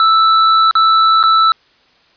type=tone with dropouts; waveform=square; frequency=1318.5 Hz; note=E6; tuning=in tune; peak=-8 dBFS; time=0-1.52 s; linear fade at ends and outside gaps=1 ms; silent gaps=0.711-0.753 / 1.229-1.237 s; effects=white hiss -52 dBFS RMS until 2.16 s + resampled to 11025 Hz